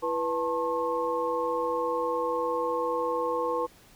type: tone cluster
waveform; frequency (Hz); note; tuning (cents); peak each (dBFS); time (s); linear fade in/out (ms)
sine; 334 / 492.1 / 883 / 1077; E4 / B4 / A5 / C6; +23 / -6 / +6 / +50; -36 / -28 / -34 / -31; 0.02-3.67; 20
effects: pink hiss -56 dBFS RMS until 3.95 s